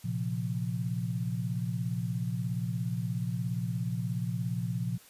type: chord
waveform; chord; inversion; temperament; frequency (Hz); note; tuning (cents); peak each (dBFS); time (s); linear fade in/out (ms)
sine; Bb suspended second; none; equal with one note detuned; 116.54 / 133.48 / 174.61; Bb2 / C3 / F3; 0 / +35 / 0; -33 / -35 / -34; 0.04-4.98; 10
effects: white hiss -56 dBFS RMS until 5.09 s + resampled to 32000 Hz